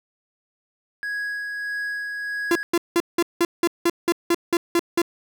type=tone with tremolo; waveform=triangle; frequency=1661.2 Hz; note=G#6; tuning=in tune; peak=-23 dBFS; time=1.03-2.63 s; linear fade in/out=0 ms; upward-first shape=sine; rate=1.6 Hz; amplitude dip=30%
type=tone bursts; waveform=45% pulse; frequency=342.5 Hz; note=F4; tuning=34 cents flat; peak=-16 dBFS; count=12; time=2.51-5.018 s; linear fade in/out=2 ms; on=44 ms; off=180 ms
effects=none